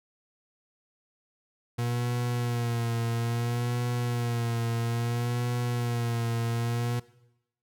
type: tone with vibrato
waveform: 40% pulse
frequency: 118.9 Hz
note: A#2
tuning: 35 cents sharp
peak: -26 dBFS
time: 1.78-7 s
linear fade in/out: 10 ms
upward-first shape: sine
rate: 0.6 Hz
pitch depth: 40 cents each way
effects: noise-tail reverb RT60 0.9 s tail -20 dB re dry